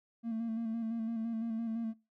triangle tone with vibrato, 226.9 Hz, A#3, 47 cents flat, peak -30 dBFS, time 0.23-1.94 s, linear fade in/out 50 ms, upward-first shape square, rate 5.9 Hz, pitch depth 30 cents each way, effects noise-tail reverb RT60 0.3 s tail -26 dB re dry + tanh soft clip ceiling -28 dBFS

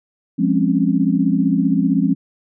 sine chord, Db major seventh, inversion first, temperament equal with one note detuned, 174.61 / 205 / 261.6 / 277.2 Hz, F3 / Ab3 / C4 / Db4, 0 / -22 / 0 / 0 cents, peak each -19 dBFS, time 0.38-2.15 s, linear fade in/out 20 ms, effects none

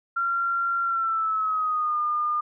sine tone with pitch glide, 1376 to 1211.8 Hz, F6 to D#6, -26 to -46 cents, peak -22 dBFS, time 0.16-2.41 s, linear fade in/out 10 ms, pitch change -220 cents, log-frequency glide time 0.83-1.98 s, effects none

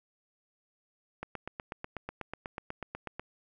click train, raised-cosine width 0.5 ms, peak -22 dBFS, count 17, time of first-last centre 1.23-3.196 s, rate 8.14 Hz, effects none

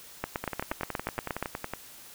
two click trains, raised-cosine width 0.5 ms, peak -17 / -14 dBFS, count 15 / 11, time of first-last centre 0.44-1.736 / 0.24-1.426 s, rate 10.8 / 8.43 Hz, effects white hiss -49 dBFS RMS until 2.14 s

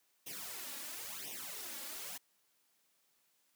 white noise with flanger, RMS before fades -45 dBFS, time 0.26-2.18 s, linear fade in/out 10 ms, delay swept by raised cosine 0.33 to 3.63 ms, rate 0.97 Hz, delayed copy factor +1, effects white hiss -75 dBFS RMS until 3.55 s + high-pass 150 Hz 12 dB/octave

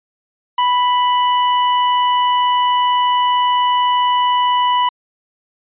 45% pulse tone, 987.8 Hz, B5, in tune, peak -12 dBFS, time 0.58-4.89 s, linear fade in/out 5 ms, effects resampled to 8000 Hz

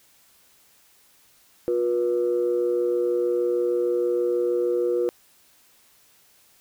sine tone pair together, 357.4 / 483.8 Hz, F4 / B4, +40 / -36 cents, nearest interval perfect fourth, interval 524 cents, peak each -22 dBFS, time 1.68-5.09 s, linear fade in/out 0 ms, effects tanh soft clip ceiling -14 dBFS + white hiss -58 dBFS RMS until 6.6 s

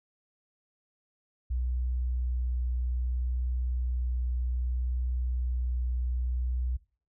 sine tone with vibrato, 61.74 Hz, B1, in tune, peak -27 dBFS, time 1.5-6.77 s, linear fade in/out 10 ms, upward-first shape triangle, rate 0.63 Hz, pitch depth 9 cents each way, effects noise-tail reverb RT60 0.4 s tail -21 dB re dry

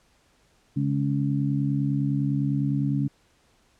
harmonic tone, 69.9 Hz, C#2, 15 cents sharp, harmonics 2 / 3 / 4, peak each -24 / -29 / -27 dBFS, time 0.76-3.08 s, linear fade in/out 10 ms, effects pink hiss -63 dBFS RMS until 3.79 s + low-pass 9000 Hz 12 dB/octave

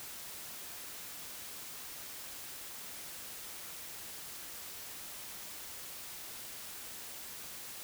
silence, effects white hiss -46 dBFS RMS until 7.83 s

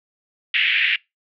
white band-pass noise, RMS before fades -19 dBFS, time 0.54-0.96 s, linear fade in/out 2 ms, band 1800 to 3000 Hz, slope 48 dB/octave, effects noise-tail reverb RT60 0.2 s tail -24 dB re dry

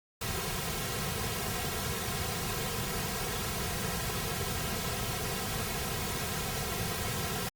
pink noise with comb filter, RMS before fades -34 dBFS, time 0.21-7.49 s, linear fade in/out 5 ms, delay 3.4 ms, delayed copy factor -0.95, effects Opus 48 kbps

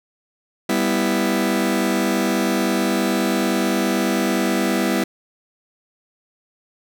sawtooth chord, E minor, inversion first, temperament just, 197.78 / 247.2 / 329.6 Hz, G3 / B3 / E4, +16 / +2 / 0 cents, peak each -18 dBFS, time 0.69-5.04 s, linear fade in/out 5 ms, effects none

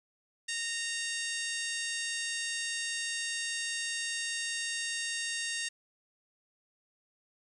harmonic tone with a mistuned harmonic, 925 Hz, A#5, 14 cents flat, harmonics 2 / 3 / 4 / 5 / 6 / 7 / 8 / 9 / 10, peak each -38 / -40 / -41 / -42 / -43 / -43 / -44 / -45 / -45 dBFS, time 0.48-5.69 s, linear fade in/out 10 ms, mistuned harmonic 8, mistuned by +50 cents, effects 11-bit

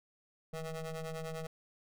25% pulse ring-modulated tone, 162 Hz, E3, 30 cents flat, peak -32 dBFS, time 0.53-1.47 s, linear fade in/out 5 ms, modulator 319 Hz, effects none

